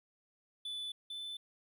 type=tone pair in turn; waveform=triangle; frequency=3482 / 3516 Hz; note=A7 / A7; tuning=-19 / -2 cents; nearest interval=unison; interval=17 cents; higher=second; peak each=-37 / -39 dBFS; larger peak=first; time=0.65-0.92 / 1.1-1.37 s; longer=neither; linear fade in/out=5 ms; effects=13-bit